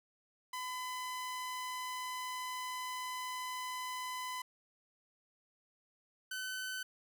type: tone pair in turn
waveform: sawtooth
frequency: 1009 / 1516.5 Hz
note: B5 / F#6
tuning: +37 / +42 cents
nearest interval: perfect fifth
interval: 705 cents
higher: second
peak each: -35 / -35 dBFS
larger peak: neither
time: 0.53-4.42 / 6.31-6.83 s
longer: first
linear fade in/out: 5 ms
effects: none